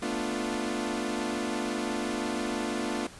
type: chord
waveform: sawtooth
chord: B half-diminished seventh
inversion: third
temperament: equal with one note detuned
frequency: 221 / 246.9 / 293.7 / 349.2 Hz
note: A3 / B3 / D4 / F4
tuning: +8 / 0 / 0 / 0 cents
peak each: -31 dBFS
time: 0.02-3.07 s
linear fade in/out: 5 ms
effects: pink hiss -48 dBFS RMS until 3.19 s + resampled to 24000 Hz